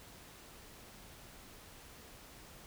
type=silence; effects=pink hiss -55 dBFS RMS until 2.66 s